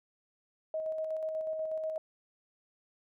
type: tone with tremolo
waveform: sine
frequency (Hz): 632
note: D#5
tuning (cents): +27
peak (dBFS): -31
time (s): 0.74-1.98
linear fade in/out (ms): 2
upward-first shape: square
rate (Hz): 8.2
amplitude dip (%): 30
effects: none